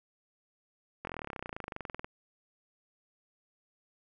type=slowing click train; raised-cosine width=0.5 ms; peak=-23 dBFS; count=30; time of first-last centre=1.05-2.045 s; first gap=22 ms; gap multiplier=1.03; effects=none